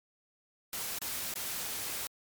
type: noise with dropouts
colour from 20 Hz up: white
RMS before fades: -37 dBFS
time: 0.73-2.07 s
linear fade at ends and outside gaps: 1 ms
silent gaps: 0.986-1.016 / 1.339-1.357 s
effects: MP3 96 kbps